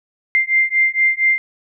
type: beating tone pair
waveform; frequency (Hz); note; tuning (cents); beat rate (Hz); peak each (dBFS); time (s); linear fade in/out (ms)
sine; 2093 / 2097.3; C7 / C7; 0 / +4; 4.3; -16; 0.35-1.38; 0
effects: none